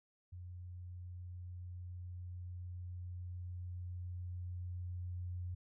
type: tone with level ramp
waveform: sine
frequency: 89.3 Hz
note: F2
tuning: 39 cents sharp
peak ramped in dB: -46 to -39 dBFS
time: 0.32-5.55 s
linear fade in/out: 10 ms
effects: none